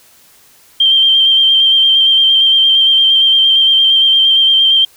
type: tone with vibrato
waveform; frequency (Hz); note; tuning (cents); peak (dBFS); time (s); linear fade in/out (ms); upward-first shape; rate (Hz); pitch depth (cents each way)
sine; 3156; G7; +11; -6; 0.8-4.85; 5; square; 8.7; 16
effects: white hiss -46 dBFS RMS until 4.96 s